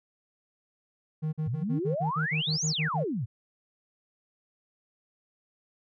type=tone bursts; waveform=triangle; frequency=155.56 Hz; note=D#3; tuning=in tune; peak=-25 dBFS; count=12; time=1.22-3.046 s; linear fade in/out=20 ms; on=110 ms; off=46 ms
type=exponential two-way sweep; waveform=sine; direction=up then down; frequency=99 to 7100 to 99 Hz; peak=-28 dBFS; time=1.46-3.26 s; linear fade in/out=20 ms; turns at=2.66 s
effects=none